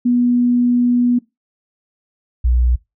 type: tone pair in turn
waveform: sine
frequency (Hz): 243.7 / 60.92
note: B3 / B1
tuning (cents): -23 / -23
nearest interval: 2 octaves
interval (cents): 2400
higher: first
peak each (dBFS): -11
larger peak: neither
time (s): 0.05-1.19 / 2.44-2.76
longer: first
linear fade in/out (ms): 10
effects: noise-tail reverb RT60 0.2 s tail -21 dB re dry